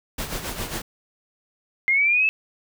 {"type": "noise with tremolo", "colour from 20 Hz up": "pink", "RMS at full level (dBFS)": -28, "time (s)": [0.18, 0.82], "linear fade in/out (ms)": 5, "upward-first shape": "sine", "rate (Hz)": 7.4, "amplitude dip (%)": 60}
{"type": "linear sweep", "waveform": "sine", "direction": "up", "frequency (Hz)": [2093, 2637], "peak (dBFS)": -16, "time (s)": [1.88, 2.29], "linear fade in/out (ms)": 0}
{"effects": []}